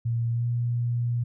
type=tone with pitch glide; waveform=sine; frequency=116.7 to 119.7 Hz; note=A#2 to A#2; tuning=+2 to +46 cents; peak=-23 dBFS; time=0.05-1.24 s; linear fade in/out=10 ms; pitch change=+44 cents; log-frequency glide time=0.31-0.46 s; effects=none